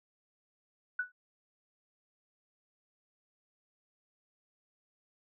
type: tone with exponential decay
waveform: sine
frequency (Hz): 1480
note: F#6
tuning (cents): 0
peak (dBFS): -27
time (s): 0.99-1.12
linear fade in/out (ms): 5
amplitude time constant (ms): 27
effects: none